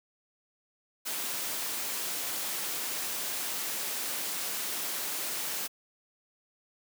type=noise; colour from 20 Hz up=white; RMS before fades=-34 dBFS; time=1.05-5.68 s; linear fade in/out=20 ms; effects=high-pass 200 Hz 12 dB/octave

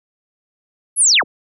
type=linear sweep; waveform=sine; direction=down; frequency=11340 to 47.02 Hz; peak=-9 dBFS; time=0.96-1.24 s; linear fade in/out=50 ms; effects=none

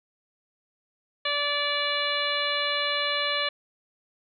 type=harmonic tone; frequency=580 Hz; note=D5; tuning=22 cents flat; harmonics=1 / 2 / 3 / 4 / 5 / 6 / 7; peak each=-32 / -32 / -32 / -32 / -32 / -32 / -32 dBFS; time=1.25-3.49 s; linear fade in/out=5 ms; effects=none

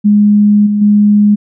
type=tone with level steps; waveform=sine; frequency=207.3 Hz; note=G#3; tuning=3 cents flat; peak=-4 / -9 / -4 dBFS; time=0.04-1.36 s; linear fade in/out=20 ms; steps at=0.66 / 0.81 s; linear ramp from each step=10 ms; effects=none

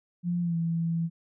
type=tone with pitch glide; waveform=sine; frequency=174.61 to 166.34 Hz; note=F3 to E3; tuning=0 to +16 cents; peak=-25 dBFS; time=0.23-1.1 s; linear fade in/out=50 ms; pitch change=-84 cents; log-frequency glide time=0.41-0.56 s; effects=none

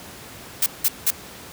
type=noise bursts; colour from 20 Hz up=blue; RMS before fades=-18 dBFS; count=3; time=0.62-1.106 s; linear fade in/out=5 ms; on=42 ms; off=180 ms; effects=pink hiss -40 dBFS RMS until 1.52 s + high-pass 80 Hz 12 dB/octave

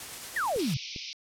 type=noise with tremolo; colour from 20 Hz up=white; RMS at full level=-39 dBFS; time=0-0.74 s; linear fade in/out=2 ms; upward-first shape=triangle; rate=8.9 Hz; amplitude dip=30%
type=exponential sweep; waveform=sine; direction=down; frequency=1975 to 117.5 Hz; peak=-26 dBFS; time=0.36-0.77 s; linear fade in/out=5 ms
type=clicks; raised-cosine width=3 ms; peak=-28 dBFS; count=2; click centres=0.562 / 0.962 s
type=band-pass noise; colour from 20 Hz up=white; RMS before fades=-40 dBFS; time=0.59-1.13 s; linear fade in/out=0 ms; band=2200 to 5800 Hz; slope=96 dB/octave
effects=low-pass 12000 Hz 12 dB/octave

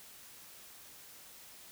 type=silence; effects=white hiss -54 dBFS RMS until 1.71 s

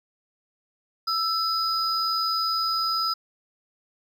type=tone pair together; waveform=triangle; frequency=1319 / 4980 Hz; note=E6 / D#8; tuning=+1 / +1 cents; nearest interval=octave + major seventh; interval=2300 cents; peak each=-24 dBFS; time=1.07-3.14 s; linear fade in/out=10 ms; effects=none

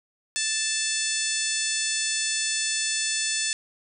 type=harmonic tone; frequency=880 Hz; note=A5; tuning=in tune; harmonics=2 / 3 / 4 / 5 / 6 / 7 / 8 / 9 / 10; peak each=-33 / -33 / -33 / -33 / -33 / -33 / -33 / -33 / -33 dBFS; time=0.36-3.53 s; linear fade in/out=0 ms; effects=none

